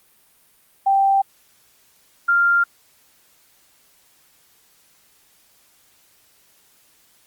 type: tone pair in turn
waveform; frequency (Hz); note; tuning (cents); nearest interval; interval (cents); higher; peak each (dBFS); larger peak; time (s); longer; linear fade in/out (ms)
sine; 784 / 1393.7; G5 / F6; 0 / -4; minor seventh; 996; second; -13; neither; 0.86-1.22 / 2.28-2.64; neither; 10
effects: white hiss -57 dBFS RMS until 7.26 s + Opus 32 kbps